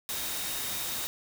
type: tone in noise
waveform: sine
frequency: 3728 Hz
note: A#7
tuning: 1 cent flat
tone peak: -42 dBFS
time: 0.09-1.07 s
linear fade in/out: 0 ms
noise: white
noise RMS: -34 dBFS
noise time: 0.09-1.07 s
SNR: -11 dB
effects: none